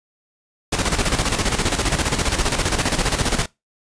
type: noise with tremolo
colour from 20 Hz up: pink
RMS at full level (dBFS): -18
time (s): 0.72-3.46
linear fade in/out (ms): 10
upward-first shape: square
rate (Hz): 15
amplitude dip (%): 60
effects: noise-tail reverb RT60 0.2 s tail -21 dB re dry + resampled to 22050 Hz